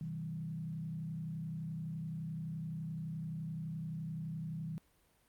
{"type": "tone with frequency modulation", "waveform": "sine", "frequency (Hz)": 160.6, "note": "E3", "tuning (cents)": -45, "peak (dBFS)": -38, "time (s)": [0.01, 4.78], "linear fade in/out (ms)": 0, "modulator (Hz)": 31.7, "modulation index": 0.8, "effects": ["pink hiss -71 dBFS RMS until 5.28 s", "Opus 48 kbps"]}